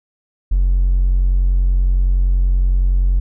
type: tone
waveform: triangle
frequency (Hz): 45.32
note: F#1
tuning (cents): -35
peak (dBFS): -8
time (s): 0.51-3.2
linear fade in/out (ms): 10
effects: tanh soft clip ceiling -7 dBFS